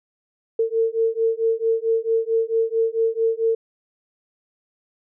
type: beating tone pair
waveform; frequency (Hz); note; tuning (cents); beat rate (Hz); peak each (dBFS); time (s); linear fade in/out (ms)
sine; 450 / 454.5; A4 / A#4; +39 / -44; 4.5; -21; 0.59-3.55; 5
effects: none